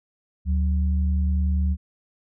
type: tone pair together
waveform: sine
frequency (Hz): 73.42 / 184.21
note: D2 / F#3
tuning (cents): 0 / -7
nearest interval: octave + major third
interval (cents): 1593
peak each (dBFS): -19 / -29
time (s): 0.45-1.77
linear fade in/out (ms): 50
effects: none